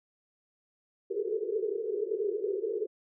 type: band-pass noise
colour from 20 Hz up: white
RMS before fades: -32 dBFS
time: 1.1-2.87 s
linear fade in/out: 10 ms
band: 380 to 450 Hz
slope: 96 dB/octave
effects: none